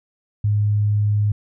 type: tone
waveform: sine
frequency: 104.2 Hz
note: G#2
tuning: 6 cents sharp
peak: -15 dBFS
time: 0.44-1.32 s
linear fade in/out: 5 ms
effects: none